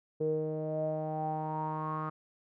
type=tone with low-pass filter sweep; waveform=sawtooth; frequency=155.56 Hz; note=D#3; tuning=in tune; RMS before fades=-34 dBFS; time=0.2-2.1 s; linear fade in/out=10 ms; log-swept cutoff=450 to 1200 Hz; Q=9.9; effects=none